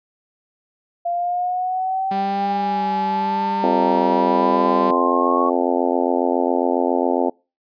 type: exponential sweep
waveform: sine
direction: up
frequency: 690 to 1108.7 Hz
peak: -19 dBFS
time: 1.05-5.5 s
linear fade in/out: 10 ms
type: tone with vibrato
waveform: sawtooth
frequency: 196 Hz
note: G3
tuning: in tune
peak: -21 dBFS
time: 2.11-4.91 s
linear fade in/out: 5 ms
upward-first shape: sine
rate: 0.89 Hz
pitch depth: 15 cents each way
type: harmonic tone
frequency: 87.31 Hz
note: F2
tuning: in tune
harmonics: 3 / 4 / 5 / 6 / 7 / 8 / 9 / 10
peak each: -22 / -23 / -24 / -25 / -25 / -26 / -27 / -27 dBFS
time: 3.63-7.3 s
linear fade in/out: 10 ms
effects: noise-tail reverb RT60 0.3 s tail -25 dB re dry + resampled to 11025 Hz